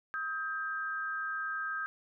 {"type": "tone pair together", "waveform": "sine", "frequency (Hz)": [1268, 1587], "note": ["D#6", "G6"], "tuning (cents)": [32, 21], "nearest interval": "major third", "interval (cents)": 389, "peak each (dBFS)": [-37, -35], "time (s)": [0.14, 1.86], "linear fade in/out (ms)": 0, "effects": []}